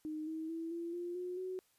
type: tone with pitch steps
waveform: sine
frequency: 309.1 / 318.7 / 328.6 / 338.8 / 349.4 / 360.2 / 371.4 Hz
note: D#4 / D#4 / E4 / E4 / F4 / F#4 / F#4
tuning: -11 / +42 / -5 / +48 / +1 / -46 / +7 cents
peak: -38 dBFS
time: 0.05-1.59 s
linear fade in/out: 0 ms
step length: 220 ms
effects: white hiss -73 dBFS RMS until 1.78 s + resampled to 32000 Hz